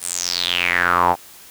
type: tone with band-pass filter sweep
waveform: sawtooth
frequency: 88.2 Hz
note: F2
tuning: 18 cents sharp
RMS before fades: -19 dBFS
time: 0-1.16 s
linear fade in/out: 50 ms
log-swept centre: 10000 to 780 Hz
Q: 5.9
effects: white hiss -43 dBFS RMS until 1.5 s